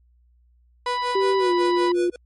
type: tone with tremolo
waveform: square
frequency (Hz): 490.1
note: B4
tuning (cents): -13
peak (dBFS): -27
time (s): 0.86-2.16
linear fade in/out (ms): 2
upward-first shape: sine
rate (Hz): 5.4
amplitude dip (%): 100
type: harmonic tone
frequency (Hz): 987.8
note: B5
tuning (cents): 0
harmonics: 1 / 2 / 3 / 4 / 5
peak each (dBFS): -23 / -33 / -38 / -36 / -40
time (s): 0.86-1.92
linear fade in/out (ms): 5
type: tone with pitch glide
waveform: sine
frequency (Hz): 388.2 to 351.9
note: G4 to F4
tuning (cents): -17 to +13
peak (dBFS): -18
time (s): 1.15-2.1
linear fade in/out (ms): 5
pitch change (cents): -170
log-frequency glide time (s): 1.38-1.52
effects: added 60 Hz sine -55 dBFS peak until 2.25 s + MP3 48 kbps